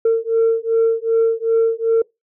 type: beating tone pair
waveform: sine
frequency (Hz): 452.9 / 455.5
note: A#4 / A#4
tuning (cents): -50 / -40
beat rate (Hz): 2.6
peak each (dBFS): -15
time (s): 0.05-2.02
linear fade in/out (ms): 5
effects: noise-tail reverb RT60 0.2 s tail -25 dB re dry + tanh soft clip ceiling -9 dBFS